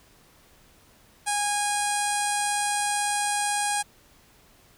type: tone with low-pass filter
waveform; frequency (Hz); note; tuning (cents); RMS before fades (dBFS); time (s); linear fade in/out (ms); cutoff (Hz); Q
sawtooth; 822; G#5; -18; -26; 1.26-3.83; 20; 8900; 5.9
effects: pink hiss -57 dBFS RMS until 4.77 s